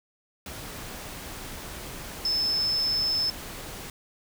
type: tone in noise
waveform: sine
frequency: 5250 Hz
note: E8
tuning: 8 cents flat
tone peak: -23 dBFS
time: 2.25-3.3 s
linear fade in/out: 2 ms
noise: pink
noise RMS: -39 dBFS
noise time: 0.46-3.9 s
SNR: +13 dB
effects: none